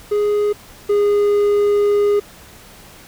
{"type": "tone pair in turn", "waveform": "triangle", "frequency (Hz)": [415.3, 410.5], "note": ["G#4", "G#4"], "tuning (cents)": [0, -20], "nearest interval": "unison", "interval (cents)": 20, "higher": "first", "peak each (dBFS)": [-12, -10], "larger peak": "second", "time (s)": [[0.11, 0.53], [0.89, 2.2]], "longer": "second", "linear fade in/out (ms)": 10, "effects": ["pink hiss -42 dBFS RMS until 3.07 s"]}